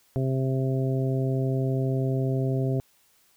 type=harmonic tone; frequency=132.2 Hz; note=C3; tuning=18 cents sharp; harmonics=1 / 2 / 3 / 4 / 5; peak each=-24 / -31 / -31 / -37 / -36 dBFS; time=0.16-2.8 s; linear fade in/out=0 ms; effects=white hiss -63 dBFS RMS until 3.36 s